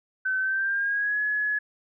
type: tone with pitch glide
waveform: sine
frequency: 1527 to 1694.3 Hz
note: G6 to G#6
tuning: -46 to +34 cents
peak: -23 dBFS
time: 0.25-1.59 s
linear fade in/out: 10 ms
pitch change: +180 cents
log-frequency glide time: 0.39-1.21 s
effects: none